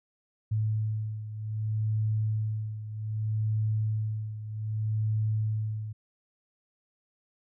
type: beating tone pair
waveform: sine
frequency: 108.2 / 108.84 Hz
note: A2 / A2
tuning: -29 / -18 cents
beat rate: 0.64 Hz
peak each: -28 / -33 dBFS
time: 0.51-5.93 s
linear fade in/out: 10 ms
effects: none